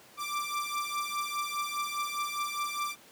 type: beating tone pair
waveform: sawtooth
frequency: 1174.7 / 1179.6 Hz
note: D6 / D6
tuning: 0 / +7 cents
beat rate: 4.9 Hz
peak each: -31 / -31 dBFS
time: 0.17-2.96 s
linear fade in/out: 50 ms
effects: pink hiss -55 dBFS RMS until 3.11 s + high-pass 200 Hz 12 dB/octave